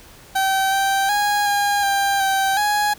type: tone with pitch steps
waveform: 30% pulse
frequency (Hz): 772 / 781 / 824 / 813 / 794 / 777 / 832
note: G5 / G5 / G#5 / G#5 / G5 / G5 / G#5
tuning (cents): -27 / -7 / -14 / -37 / +22 / -16 / +3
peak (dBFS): -14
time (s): 0.35-2.94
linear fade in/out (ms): 10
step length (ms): 370
effects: pink hiss -45 dBFS RMS until 2.98 s